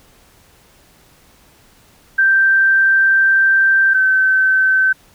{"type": "tone pair in turn", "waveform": "sine", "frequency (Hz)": [1568, 1536.6], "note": ["G6", "G6"], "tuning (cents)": [0, -35], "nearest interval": "unison", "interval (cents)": 35, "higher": "first", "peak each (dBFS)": [-9, -10], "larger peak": "first", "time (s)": [[2.18, 3.94], [3.94, 4.93]], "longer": "first", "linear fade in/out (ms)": 10, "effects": ["pink hiss -50 dBFS RMS until 5.14 s"]}